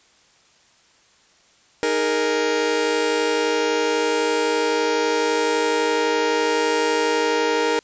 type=chord; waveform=sawtooth; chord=D# suspended fourth; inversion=none; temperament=just; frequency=311.1 / 414.8 / 466.7 Hz; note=D#4 / G#4 / A#4; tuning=0 / -2 / +2 cents; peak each=-22 / -21 / -16 dBFS; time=1.83-7.79 s; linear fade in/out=0 ms; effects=white hiss -56 dBFS RMS until 7.83 s + resampled to 16000 Hz